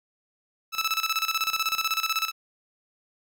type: tone with tremolo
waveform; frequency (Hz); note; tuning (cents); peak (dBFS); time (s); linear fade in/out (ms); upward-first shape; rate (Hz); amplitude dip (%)
15% pulse; 1311; E6; -10; -16; 0.72-2.32; 50; square; 16; 75
effects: none